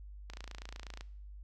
click train, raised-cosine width 0.2 ms, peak -28 dBFS, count 21, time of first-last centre 0.3-1.009 s, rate 28.2 Hz, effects noise-tail reverb RT60 0.6 s tail -20 dB re dry + added 50 Hz sine -46 dBFS peak until 1.43 s

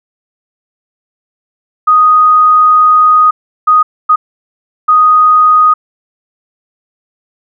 sine tone bursts at uneven times, 1244.5 Hz, D#6, in tune, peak -3 dBFS, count 4, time 1.87-3.31 / 3.67-3.83 / 4.09-4.16 / 4.88-5.74 s, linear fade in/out 10 ms, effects none

